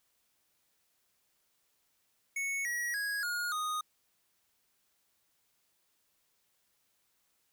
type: tone with pitch steps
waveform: square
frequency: 2210 / 1912.8 / 1655.6 / 1433 / 1240.3 Hz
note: C#7 / A#6 / G#6 / F6 / D#6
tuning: -6 / +44 / -6 / +44 / -6 cents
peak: -33 dBFS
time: 2.36-3.81 s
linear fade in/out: 5 ms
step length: 290 ms
effects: white hiss -75 dBFS RMS until 7.52 s